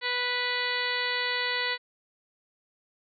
harmonic tone, 492.7 Hz, B4, 4 cents flat, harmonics 1 / 2 / 3 / 4 / 5 / 6 / 7 / 8 / 9, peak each -37 / -36 / -36 / -30 / -38 / -38 / -38 / -35 / -37 dBFS, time 0.01-1.78 s, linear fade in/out 50 ms, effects none

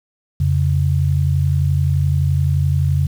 sine tone pair together, 86.95 / 138.59 Hz, F2 / C#3, -7 / 0 cents, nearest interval minor sixth, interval 807 cents, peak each -16 dBFS, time 0.4-3.07 s, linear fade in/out 5 ms, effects 7-bit

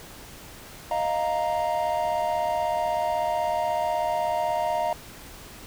triangle chord, Eb suspended second, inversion none, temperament equal, 622.3 / 698.5 / 932.3 Hz, Eb5 / F5 / Bb5, 0 / 0 / 0 cents, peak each -26 / -25 / -26 dBFS, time 0.91-4.93 s, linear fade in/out 2 ms, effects pink hiss -44 dBFS RMS until 5.66 s

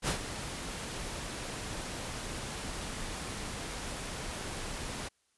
pink noise with ADSR envelope, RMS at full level -29 dBFS, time 0.02-5.09 s, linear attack 59 ms, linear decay 99 ms, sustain -10 dB, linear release 15 ms, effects white hiss -74 dBFS RMS until 5.37 s + resampled to 24000 Hz

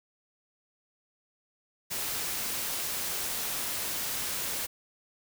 white noise, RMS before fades -33 dBFS, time 1.9-4.67 s, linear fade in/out 20 ms, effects none

